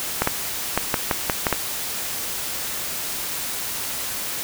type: clicks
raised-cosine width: 0.5 ms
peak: -3 dBFS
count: 8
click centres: 0.22 / 0.274 / 0.776 / 0.942 / 1.112 / 1.298 / 1.468 / 1.527 s
effects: white hiss -28 dBFS RMS until 4.43 s